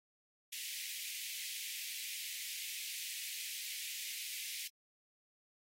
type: high-pass noise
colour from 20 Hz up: pink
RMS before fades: -44 dBFS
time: 0.52-4.68 s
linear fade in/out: 10 ms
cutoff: 2100 Hz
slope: 48 dB/octave
effects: AAC 48 kbps